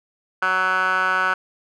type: tone with band-pass filter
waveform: 10% pulse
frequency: 186.3 Hz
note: F#3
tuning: 12 cents sharp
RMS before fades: -20 dBFS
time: 0.42-1.34 s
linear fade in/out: 5 ms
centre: 1500 Hz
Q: 7.3
effects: none